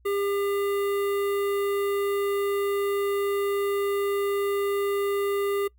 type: tone with notch filter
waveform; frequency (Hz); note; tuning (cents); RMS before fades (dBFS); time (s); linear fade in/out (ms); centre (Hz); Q
square; 401.3; G4; +41; -26; 0.05-5.68; 10; 5500; 0.62
effects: noise-tail reverb RT60 0.1 s tail -23 dB re dry + added 60 Hz sine -56 dBFS peak until 5.78 s